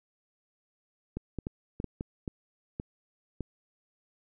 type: clicks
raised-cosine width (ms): 3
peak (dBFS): -21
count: 9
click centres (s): 1.17 / 1.387 / 1.469 / 1.801 / 1.843 / 2.009 / 2.278 / 2.799 / 3.407
effects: none